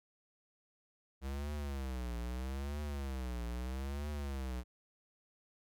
square tone with vibrato, 66 Hz, C2, 16 cents sharp, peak -38 dBFS, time 1.21-4.64 s, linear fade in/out 50 ms, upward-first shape triangle, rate 0.78 Hz, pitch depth 220 cents each way, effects none

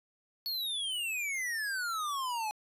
square exponential sweep, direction down, 4435 to 834 Hz, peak -33 dBFS, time 0.46-2.51 s, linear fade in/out 0 ms, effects resampled to 32000 Hz

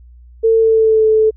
sine tone with pitch glide, 450 to 436.4 Hz, A4 to A4, +39 to -14 cents, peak -8 dBFS, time 0.43-1.31 s, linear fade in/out 20 ms, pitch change -53 cents, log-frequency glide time 0.55-1.06 s, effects added 60 Hz sine -38 dBFS peak until 1.36 s

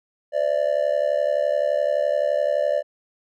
triangle tone with amplitude modulation, 587.3 Hz, D5, in tune, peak -12 dBFS, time 0.32-2.83 s, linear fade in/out 50 ms, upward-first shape sine, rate 71.7 Hz, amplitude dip 95%, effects tanh soft clip ceiling -9 dBFS

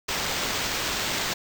violet noise with sample-and-hold, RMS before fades -28 dBFS, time 0.08-1.34 s, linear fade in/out 10 ms, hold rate 11025 Hz, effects none

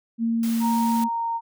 sine tone, 229.3 Hz, A#3, 28 cents flat, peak -20 dBFS, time 0.18-1.09 s, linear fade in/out 50 ms
white noise, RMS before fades -37 dBFS, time 0.43-1.04 s, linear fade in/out 2 ms
sine tone with pitch glide, 932.3 to 923.2 Hz, A#5 to A#5, 0 to -17 cents, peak -23 dBFS, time 0.6-1.41 s, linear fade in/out 50 ms, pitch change -17 cents, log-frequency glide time 0.9-1.3 s
effects none

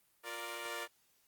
10% pulse chord, Bb major, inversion second, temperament equal with one note detuned, 352.1 / 466.2 / 587.3 Hz, F4 / Bb4 / D5, +14 / 0 / 0 cents, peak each -38 / -35 / -35 dBFS, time 0.23-0.88 s, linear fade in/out 50 ms, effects white hiss -72 dBFS RMS until 1.27 s + Opus 32 kbps

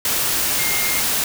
sine tone in noise, 2124 Hz, C7, 25 cents sharp, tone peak -25 dBFS, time 0.59-1 s, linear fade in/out 2 ms, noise white, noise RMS -20 dBFS, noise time 0.05-1.24 s, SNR -8 dB, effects none

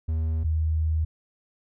triangle / sine tone pair in turn, 79.7 / 79.1 Hz, D#2 / D#2, +42 / +29 cents, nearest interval unison, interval 13 cents, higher first, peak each -21 dBFS, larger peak neither, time 0.08-0.44 / 0.44-1.05 s, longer second, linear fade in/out 10 ms, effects none

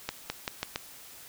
accelerating click train, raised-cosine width 0.2 ms, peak -13 dBFS, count 5, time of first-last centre 0.09-0.759 s, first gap 210 ms, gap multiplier 0.85, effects white hiss -49 dBFS RMS until 1.28 s

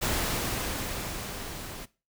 pink noise with level ramp, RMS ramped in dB -27 to -41 dBFS, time 0.01-1.86 s, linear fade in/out 20 ms, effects noise-tail reverb RT60 0.3 s tail -19 dB re dry

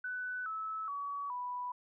sine tone with pitch steps, 1496 / 1302.3 / 1133.8 / 987 Hz, F#6 / E6 / C#6 / B5, +19 / -21 / +39 / -1 cents, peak -36 dBFS, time 0.04-1.72 s, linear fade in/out 5 ms, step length 420 ms, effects none

